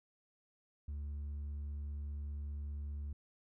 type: tone with hard clipping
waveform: triangle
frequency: 72.5 Hz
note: D2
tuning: 22 cents flat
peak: -38 dBFS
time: 0.88-3.13 s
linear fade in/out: 5 ms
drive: 1 dB
effects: none